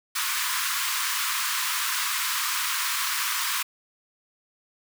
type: high-pass noise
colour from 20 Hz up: pink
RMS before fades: -27 dBFS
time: 0.15-3.63 s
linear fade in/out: 10 ms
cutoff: 970 Hz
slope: 96 dB/octave
effects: none